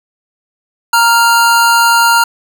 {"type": "tone pair together", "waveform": "square", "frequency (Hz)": [932.3, 1395.5], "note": ["A#5", "F6"], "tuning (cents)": [0, -2], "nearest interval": "perfect fifth", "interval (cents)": 698, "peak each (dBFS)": -10, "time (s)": [0.93, 2.24], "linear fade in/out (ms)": 5, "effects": []}